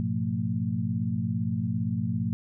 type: tone cluster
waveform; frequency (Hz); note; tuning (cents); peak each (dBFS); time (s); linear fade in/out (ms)
sine; 104.1 / 121.7 / 176.7 / 224.8; G#2 / B2 / F3 / A3; +5 / -25 / +21 / +37; -31; 0-2.33; 0
effects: none